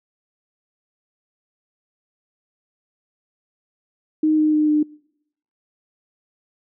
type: tone with pitch steps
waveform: sine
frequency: 310 / 307.1 / 304.3 / 301.5 Hz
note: D#4 / D#4 / D#4 / D4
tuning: -6 / -23 / -38 / +46 cents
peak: -14 dBFS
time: 4.23-4.83 s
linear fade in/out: 5 ms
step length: 150 ms
effects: noise-tail reverb RT60 0.8 s tail -26 dB re dry